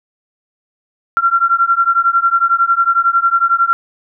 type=beating tone pair; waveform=sine; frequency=1364 / 1375 Hz; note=F6 / F6; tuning=-41 / -27 cents; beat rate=11 Hz; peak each=-13 dBFS; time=1.17-3.73 s; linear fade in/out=0 ms; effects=none